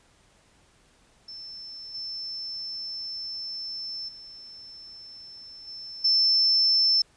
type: tone with level steps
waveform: sine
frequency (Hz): 5310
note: E8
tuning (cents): +12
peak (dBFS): -38 / -32 / -42 / -37 / -18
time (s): 1.28-7.02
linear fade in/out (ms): 5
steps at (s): 1.94 / 4.08 / 5.67 / 6.04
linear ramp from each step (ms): 10
effects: pink hiss -61 dBFS RMS until 7.16 s + resampled to 22050 Hz